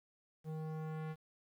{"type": "tone with low-pass filter sweep", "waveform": "square", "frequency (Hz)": 156.9, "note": "D#3", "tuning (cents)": 15, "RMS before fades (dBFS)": -42, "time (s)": [0.44, 1.16], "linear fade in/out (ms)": 50, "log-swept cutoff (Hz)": [600, 2200], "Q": 0.88, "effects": ["11-bit"]}